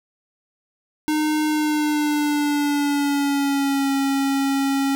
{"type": "tone with pitch glide", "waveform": "square", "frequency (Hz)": [306, 274.2], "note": ["D#4", "C#4"], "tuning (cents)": [-29, -19], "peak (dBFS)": -19, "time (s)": [1.08, 4.95], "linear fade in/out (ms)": 0, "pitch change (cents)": -190, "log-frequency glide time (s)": [1.47, 3.92], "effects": []}